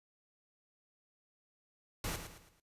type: noise with echo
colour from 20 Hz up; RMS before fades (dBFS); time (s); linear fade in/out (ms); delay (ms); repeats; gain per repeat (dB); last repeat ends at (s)
pink; -38; 2.04-2.16; 2; 110; 4; -8; 2.6
effects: noise-tail reverb RT60 0.1 s tail -17 dB re dry + resampled to 32000 Hz